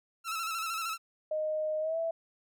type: tone with vibrato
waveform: sawtooth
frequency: 1326 Hz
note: E6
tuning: 10 cents sharp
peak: -29 dBFS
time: 0.24-0.98 s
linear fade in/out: 50 ms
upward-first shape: square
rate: 13 Hz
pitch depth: 42 cents each way
type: tone with pitch glide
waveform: sine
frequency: 619 to 659.6 Hz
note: D#5 to E5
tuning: -9 to +1 cents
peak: -29 dBFS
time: 1.31-2.11 s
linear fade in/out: 5 ms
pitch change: +110 cents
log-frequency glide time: 1.8-1.98 s
effects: none